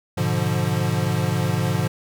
square chord, G# diminished seventh, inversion none, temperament equal, 103.83 / 123.47 / 146.83 / 174.61 Hz, G#2 / B2 / D3 / F3, 0 / 0 / 0 / 0 cents, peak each -26 dBFS, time 0.17-1.88 s, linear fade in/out 10 ms, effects none

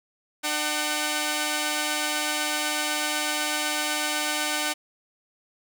5% pulse tone pair together, 300.8 / 756 Hz, D4 / F#5, +42 / +37 cents, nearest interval octave + major third, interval 1595 cents, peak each -16 dBFS, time 0.43-4.74 s, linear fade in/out 20 ms, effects none

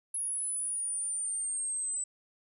sine exponential sweep, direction down, 10548 to 8000 Hz, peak -31 dBFS, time 0.14-2.04 s, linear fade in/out 5 ms, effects none

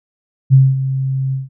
sine tone with ADSR envelope, 133.5 Hz, C3, 35 cents sharp, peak -3 dBFS, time 0.5-1.49 s, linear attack 35 ms, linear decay 220 ms, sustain -12 dB, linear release 160 ms, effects none

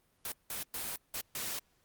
white noise bursts at uneven times, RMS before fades -38 dBFS, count 5, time 0.25-0.32 / 0.5-0.63 / 0.74-0.96 / 1.14-1.21 / 1.35-1.59 s, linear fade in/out 2 ms, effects pink hiss -72 dBFS RMS until 1.84 s + Opus 32 kbps

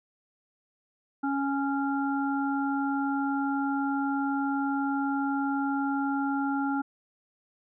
harmonic tone, 277.2 Hz, C#4, in tune, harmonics 1 / 3 / 5, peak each -27 / -32 / -34 dBFS, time 1.23-6.82 s, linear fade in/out 10 ms, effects none

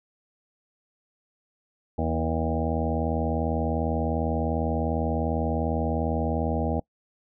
harmonic tone with a mistuned harmonic, 80 Hz, D#2, 49 cents sharp, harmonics 1 / 2 / 3 / 4 / 6 / 7 / 8 / 9 / 10, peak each -28 / -33 / -30 / -34 / -33 / -35 / -34 / -38 / -34 dBFS, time 1.98-6.8 s, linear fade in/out 5 ms, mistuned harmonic 2, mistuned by +29 cents, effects noise-tail reverb RT60 0.1 s tail -24 dB re dry

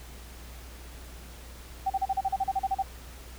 sine tone bursts, 774 Hz, G5, 22 cents flat, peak -23 dBFS, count 13, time 1.86-2.826 s, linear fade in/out 10 ms, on 42 ms, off 35 ms, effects added 60 Hz sine -44 dBFS peak until 3.38 s + pink hiss -49 dBFS RMS until 3.38 s

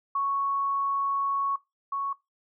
sine tone pair in turn, 1108.7 / 1108.7 Hz, C#6 / C#6, 0 / 0 cents, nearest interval unison, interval 0 cents, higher neither, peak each -24 / -27 dBFS, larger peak first, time 0.15-1.56 / 1.92-2.13 s, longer first, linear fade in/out 5 ms, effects noise-tail reverb RT60 0.2 s tail -20 dB re dry

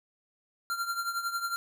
square tone with tremolo, 1381 Hz, F6, 20 cents flat, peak -28 dBFS, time 0.7-1.56 s, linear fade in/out 0 ms, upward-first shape triangle, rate 11 Hz, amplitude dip 75%, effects none

